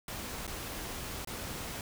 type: noise with dropouts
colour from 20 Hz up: pink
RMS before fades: -40 dBFS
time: 0.08-1.81 s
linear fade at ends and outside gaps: 1 ms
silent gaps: 0.468-0.477 / 1.248-1.273 s
effects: none